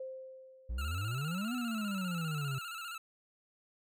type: tone with exponential decay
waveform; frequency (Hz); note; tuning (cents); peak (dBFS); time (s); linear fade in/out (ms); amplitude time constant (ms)
sine; 523.3; C5; 0; -38; 0-1.34; 5; 290
type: exponential two-way sweep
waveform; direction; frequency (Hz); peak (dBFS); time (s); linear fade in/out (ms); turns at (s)
triangle; up then down; 55.7 to 252.6 to 130.2; -32; 0.69-2.59; 10; 1.54
type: tone with vibrato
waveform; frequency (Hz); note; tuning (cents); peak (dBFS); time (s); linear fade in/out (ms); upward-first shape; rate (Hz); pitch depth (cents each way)
25% pulse; 1360; F6; -46; -37; 0.78-2.98; 5; square; 15; 59
effects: none